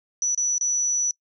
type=tone with dropouts; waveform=sine; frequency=5920 Hz; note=F#8; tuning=in tune; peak=-20 dBFS; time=0.22-1.11 s; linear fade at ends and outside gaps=1 ms; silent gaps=0.348-0.376 / 0.581-0.61 s; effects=noise-tail reverb RT60 0.1 s tail -24 dB re dry